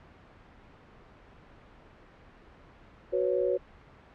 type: chord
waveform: sine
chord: F# suspended fourth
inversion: none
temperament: equal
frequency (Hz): 370 / 493.9 / 554.4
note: F#4 / B4 / C#5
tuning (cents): 0 / 0 / 0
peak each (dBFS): -29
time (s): 3.12-3.58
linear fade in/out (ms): 20
effects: pink hiss -54 dBFS RMS until 4.14 s + low-pass 2000 Hz 12 dB/octave